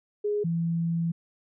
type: tone pair in turn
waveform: sine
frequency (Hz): 415.3 / 167.31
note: G#4 / E3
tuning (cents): 0 / +26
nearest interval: octave + major third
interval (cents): 1574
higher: first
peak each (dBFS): -24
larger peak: neither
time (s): 0.24-0.44 / 0.44-1.12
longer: second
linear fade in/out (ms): 10
effects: none